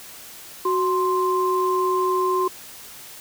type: tone pair together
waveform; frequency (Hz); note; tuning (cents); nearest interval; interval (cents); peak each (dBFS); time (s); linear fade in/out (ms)
sine; 370 / 1046.5; F#4 / C6; 0 / 0; octave + tritone; 1800; -21; 0.65-2.48; 5
effects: white hiss -41 dBFS RMS until 3.2 s